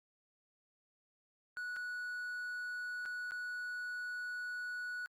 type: tone with dropouts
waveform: triangle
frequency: 1470 Hz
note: F#6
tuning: 12 cents flat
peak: -37 dBFS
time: 1.57-5.06 s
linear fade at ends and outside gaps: 0 ms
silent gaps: 1.762-1.766 / 3.054-3.059 / 3.309-3.319 s
effects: Opus 48 kbps